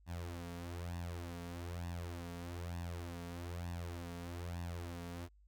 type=tone with flanger; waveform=sawtooth; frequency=86.4 Hz; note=F2; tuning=18 cents flat; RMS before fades=-44 dBFS; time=0.06-5.29 s; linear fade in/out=50 ms; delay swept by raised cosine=1.1 to 4.4 ms; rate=1.1 Hz; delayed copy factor=+0.7; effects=added 50 Hz sine -62 dBFS peak until 5.47 s